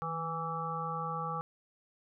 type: harmonic tone with a mistuned harmonic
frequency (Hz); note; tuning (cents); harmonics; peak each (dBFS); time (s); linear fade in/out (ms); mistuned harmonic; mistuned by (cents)
164.81; E3; 0; 1 / 3 / 5 / 7 / 8; -40 / -43 / -40 / -37 / -42; 0.02-1.41; 0; 1; -50
effects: none